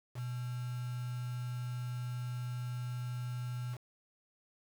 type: tone with quantisation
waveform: sine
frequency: 123.3 Hz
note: B2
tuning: 2 cents flat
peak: -36 dBFS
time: 0.14-3.78 s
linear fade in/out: 50 ms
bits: 8
effects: none